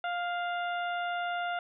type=harmonic tone with a mistuned harmonic; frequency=703 Hz; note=F5; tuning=11 cents sharp; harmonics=1 / 2 / 3 / 4 / 5; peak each=-32 / -35 / -45 / -45 / -47 dBFS; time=0.04-1.59 s; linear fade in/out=2 ms; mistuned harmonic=3; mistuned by=-26 cents; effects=none